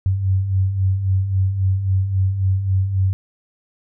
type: beating tone pair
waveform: sine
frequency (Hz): 92.5 / 96.2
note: F#2 / G2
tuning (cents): 0 / -32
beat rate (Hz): 3.7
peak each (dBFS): -24 / -16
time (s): 0.06-3.13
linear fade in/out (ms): 0
effects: none